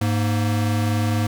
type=tone pair together; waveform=square; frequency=103.7 / 233.9 Hz; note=G#2 / A#3; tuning=-2 / +6 cents; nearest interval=octave + major second; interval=1408 cents; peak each=-20 / -26 dBFS; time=0.01-1.27 s; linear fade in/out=5 ms; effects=none